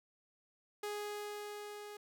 sawtooth tone with level ramp, 415.3 Hz, G#4, in tune, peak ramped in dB -34 to -43 dBFS, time 0.83-1.97 s, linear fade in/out 5 ms, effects none

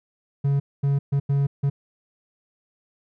triangle tone bursts at uneven times, 140 Hz, C#3, 18 cents sharp, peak -16 dBFS, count 5, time 0.44-0.6 / 0.83-0.99 / 1.12-1.2 / 1.29-1.47 / 1.63-1.7 s, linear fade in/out 10 ms, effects none

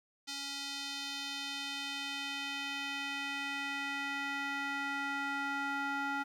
square tone with band-pass filter sweep, 279.3 Hz, C#4, 13 cents sharp, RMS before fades -38 dBFS, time 0.27-6.24 s, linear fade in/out 20 ms, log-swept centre 4600 to 1300 Hz, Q 1.7, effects 11-bit

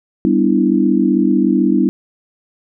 sine chord, E minor seventh, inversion first, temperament equal, 196 / 246.9 / 293.7 / 329.6 Hz, G3 / B3 / D4 / E4, 0 / 0 / 0 / 0 cents, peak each -16 dBFS, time 0.25-1.89 s, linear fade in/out 0 ms, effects none

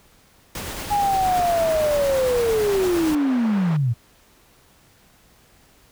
pink noise with tremolo, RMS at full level -30 dBFS, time 0.55-3.15 s, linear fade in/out 2 ms, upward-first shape sine, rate 8.8 Hz, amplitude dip 25%
sine linear sweep, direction down, 833 to 110 Hz, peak -17 dBFS, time 0.9-3.94 s, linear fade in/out 20 ms
white band-pass noise, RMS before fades -35 dBFS, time 1.27-3.77 s, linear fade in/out 5 ms, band 420 to 1200 Hz, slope 12 dB/octave
effects pink hiss -55 dBFS RMS until 5.91 s

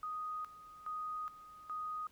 sine tone with tremolo, 1245 Hz, D#6, 1 cent sharp, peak -38 dBFS, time 0.03-2.07 s, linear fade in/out 2 ms, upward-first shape square, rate 1.2 Hz, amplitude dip 80%, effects pink hiss -68 dBFS RMS until 2.11 s

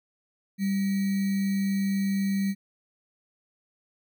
sine tone with sample-and-hold, 196 Hz, G3, in tune, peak -23 dBFS, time 0.58-2.55 s, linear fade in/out 50 ms, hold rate 2100 Hz, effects none

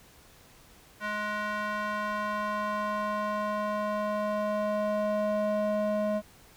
square tone with band-pass filter sweep, 210 Hz, G#3, 19 cents sharp, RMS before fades -30 dBFS, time 1-6.22 s, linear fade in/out 50 ms, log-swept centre 1500 to 540 Hz, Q 2, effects pink hiss -56 dBFS RMS until 6.56 s

